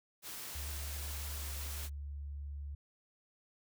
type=noise; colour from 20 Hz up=white; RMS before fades=-45 dBFS; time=0.22-1.9 s; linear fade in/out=50 ms
type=tone with pitch glide; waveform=sine; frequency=72.2 to 71.49 Hz; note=D2 to D2; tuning=-29 to -46 cents; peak=-40 dBFS; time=0.55-2.75 s; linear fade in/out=5 ms; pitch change=-17 cents; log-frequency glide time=1.23-1.44 s
effects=none